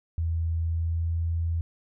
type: tone with pitch glide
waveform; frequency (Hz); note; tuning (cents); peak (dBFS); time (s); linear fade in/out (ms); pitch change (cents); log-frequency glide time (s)
sine; 82.41 to 83.32; E2 to E2; 0 to +19; -24; 0.18-1.61; 0; +19; 0.63-1.14
effects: none